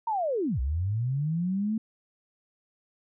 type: linear two-way sweep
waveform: sine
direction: down then up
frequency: 940 to 59.8 to 224.7 Hz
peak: -25 dBFS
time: 0.07-1.78 s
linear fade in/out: 5 ms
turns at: 0.6 s
effects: none

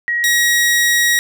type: tone pair in turn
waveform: sine / sawtooth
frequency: 1900 / 1900 Hz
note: A#6 / A#6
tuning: +33 / +33 cents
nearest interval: unison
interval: 0 cents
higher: neither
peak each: -15 / -8 dBFS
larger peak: second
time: 0.08-0.24 / 0.24-1.19 s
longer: second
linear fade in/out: 0 ms
effects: none

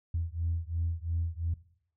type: beating tone pair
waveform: sine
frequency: 82.41 / 85.31 Hz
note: E2 / F2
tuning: 0 / -40 cents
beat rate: 2.9 Hz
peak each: -32 / -32 dBFS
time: 0.14-1.54 s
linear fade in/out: 5 ms
effects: noise-tail reverb RT60 0.6 s tail -18 dB re dry + tanh soft clip ceiling -22 dBFS

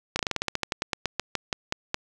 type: slowing click train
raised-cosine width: 0.2 ms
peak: -8 dBFS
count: 19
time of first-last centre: 0.16-1.944 s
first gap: 32 ms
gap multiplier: 1.12
effects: none

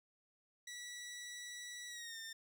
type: tone with pitch glide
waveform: 15% pulse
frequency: 1948 to 1807.1 Hz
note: B6 to A6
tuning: -24 to +46 cents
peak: -40 dBFS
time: 0.67-2.33 s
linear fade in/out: 5 ms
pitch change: -130 cents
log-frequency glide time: 1.87-2.19 s
effects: none

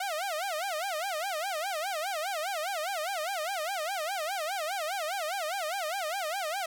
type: tone with vibrato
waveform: sawtooth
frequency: 698.5 Hz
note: F5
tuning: in tune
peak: -27 dBFS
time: 0-6.66 s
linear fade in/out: 5 ms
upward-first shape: sine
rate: 4.9 Hz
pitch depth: 250 cents each way
effects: none

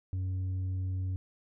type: tone with tanh clipping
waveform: triangle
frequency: 93.2 Hz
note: F#2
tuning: 13 cents sharp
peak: -31 dBFS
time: 0.13-1.16 s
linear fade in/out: 0 ms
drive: 8 dB
effects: none

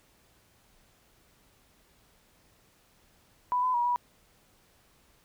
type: tone with pitch steps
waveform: sine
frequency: 990 / 1010 / 959 / 974 Hz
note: B5 / B5 / A#5 / B5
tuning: +4 / +39 / +49 / -24 cents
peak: -24 dBFS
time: 3.52-3.96 s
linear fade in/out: 0 ms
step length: 110 ms
effects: pink hiss -64 dBFS RMS until 5.24 s

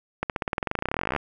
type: accelerating click train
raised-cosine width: 0.5 ms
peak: -10 dBFS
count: 29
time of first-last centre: 0.23-1.163 s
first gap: 68 ms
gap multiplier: 0.94
effects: none

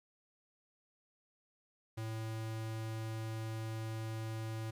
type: tone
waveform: square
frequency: 111.2 Hz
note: A2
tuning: 19 cents sharp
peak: -39 dBFS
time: 1.97-4.71 s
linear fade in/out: 10 ms
effects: resampled to 32000 Hz + 12-bit

